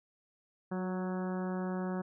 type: harmonic tone with a mistuned harmonic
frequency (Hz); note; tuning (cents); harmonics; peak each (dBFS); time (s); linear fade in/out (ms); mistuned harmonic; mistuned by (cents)
185; F#3; 0; 1 / 2 / 3 / 4 / 5 / 6 / 7 / 8 / 9; -34 / -40 / -44 / -46 / -48 / -50 / -51 / -52 / -53; 0.71-2.02; 10; 2; -23
effects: none